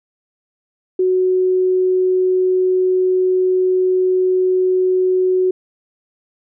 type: tone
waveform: sine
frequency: 370 Hz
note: F#4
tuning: in tune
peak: -12 dBFS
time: 0.99-5.51 s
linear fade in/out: 5 ms
effects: none